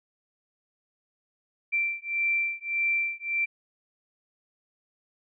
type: beating tone pair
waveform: sine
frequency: 2349 / 2350.7 Hz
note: D7 / D7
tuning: 0 / +1 cents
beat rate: 1.7 Hz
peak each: -28 dBFS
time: 1.72-3.46 s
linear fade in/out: 20 ms
effects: none